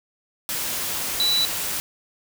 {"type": "tone in noise", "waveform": "sine", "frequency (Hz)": 3951, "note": "B7", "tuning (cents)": 0, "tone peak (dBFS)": -18, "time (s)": [1.2, 1.45], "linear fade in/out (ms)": 0, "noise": "white", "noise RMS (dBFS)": -27, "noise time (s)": [0.49, 1.8], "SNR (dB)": 6, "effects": []}